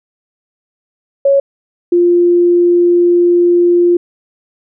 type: tone pair in turn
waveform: sine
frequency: 554.4 / 349.3 Hz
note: C#5 / F4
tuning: 0 / 0 cents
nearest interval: minor sixth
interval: 800 cents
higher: first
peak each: -6 dBFS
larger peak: neither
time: 1.25-1.4 / 1.92-3.97 s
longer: second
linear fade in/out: 5 ms
effects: none